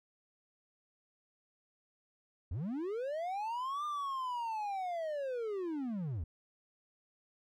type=linear two-way sweep; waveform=triangle; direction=up then down; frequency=69.3 to 1209 to 69.3 Hz; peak=-33 dBFS; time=2.51-6.24 s; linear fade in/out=5 ms; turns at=3.85 s; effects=none